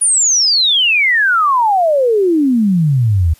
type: exponential sweep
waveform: sine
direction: down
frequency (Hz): 9820 to 76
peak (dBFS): -9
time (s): 0.01-3.34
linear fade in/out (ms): 10
effects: white hiss -48 dBFS RMS until 3.39 s + resampled to 32000 Hz